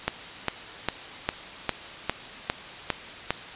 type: click train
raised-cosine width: 0.3 ms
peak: -7 dBFS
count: 9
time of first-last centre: 0.08-3.306 s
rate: 2.48 Hz
effects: white hiss -40 dBFS RMS until 3.55 s + resampled to 8000 Hz